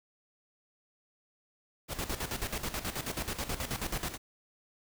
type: noise with tremolo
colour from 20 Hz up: pink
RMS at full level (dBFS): -34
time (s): 1.88-4.18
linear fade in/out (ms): 50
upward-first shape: square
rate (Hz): 9.3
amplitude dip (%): 70
effects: none